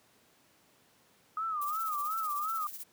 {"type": "tone with vibrato", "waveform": "sine", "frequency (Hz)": 1244.5, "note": "D#6", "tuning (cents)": 0, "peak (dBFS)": -31, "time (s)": [1.37, 2.67], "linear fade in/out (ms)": 2, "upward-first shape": "sine", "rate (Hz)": 2.8, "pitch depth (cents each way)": 120}
{"type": "noise with tremolo", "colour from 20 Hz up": "violet", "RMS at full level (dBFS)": -41, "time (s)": [1.61, 2.84], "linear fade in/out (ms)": 10, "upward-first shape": "sine", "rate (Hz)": 16, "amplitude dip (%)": 60}
{"effects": ["pink hiss -65 dBFS RMS until 2.92 s", "high-pass 150 Hz 12 dB/octave"]}